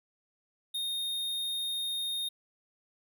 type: tone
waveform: square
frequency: 3693 Hz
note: A#7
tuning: 17 cents flat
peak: -32 dBFS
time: 0.74-2.29 s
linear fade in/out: 10 ms
effects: none